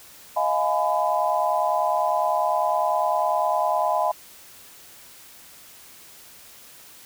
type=chord; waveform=sine; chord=F half-diminished seventh; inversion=third; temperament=just; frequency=628.6 / 698.5 / 838.1 / 1005.8 Hz; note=Eb5 / F5 / Ab5 / Cb6; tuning=+18 / 0 / +16 / +31 cents; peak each=-25 dBFS; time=0.36-4.12 s; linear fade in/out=10 ms; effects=white hiss -47 dBFS RMS until 7.05 s